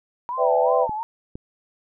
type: tone with vibrato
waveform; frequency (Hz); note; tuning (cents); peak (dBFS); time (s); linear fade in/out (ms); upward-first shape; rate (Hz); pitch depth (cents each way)
sine; 941; A#5; +16; -25; 0.29-1.03; 0; sine; 2.7; 180
type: chord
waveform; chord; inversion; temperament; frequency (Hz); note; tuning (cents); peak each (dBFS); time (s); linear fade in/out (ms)
sine; E minor seventh; second; equal with one note detuned; 503.4 / 587.3 / 659.3 / 784; B4 / D5 / E5 / G5; +33 / 0 / 0 / 0; -20 / -24 / -22 / -23; 0.37-0.88; 50
type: clicks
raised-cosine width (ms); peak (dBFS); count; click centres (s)
3; -21; 2; 0.894 / 1.355
effects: none